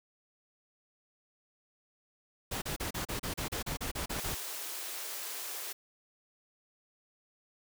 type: noise bursts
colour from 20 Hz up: pink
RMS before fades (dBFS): -36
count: 13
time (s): 2.51-4.348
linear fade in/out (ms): 10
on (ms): 110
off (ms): 34
type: high-pass noise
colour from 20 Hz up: white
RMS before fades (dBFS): -40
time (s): 4.18-5.73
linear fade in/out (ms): 10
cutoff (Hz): 320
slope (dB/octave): 48
effects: none